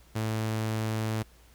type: tone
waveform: sawtooth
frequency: 110 Hz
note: A2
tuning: in tune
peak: -24 dBFS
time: 0.15-1.23 s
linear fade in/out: 10 ms
effects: added 58 Hz sine -56 dBFS peak until 1.54 s + pink hiss -60 dBFS RMS until 1.54 s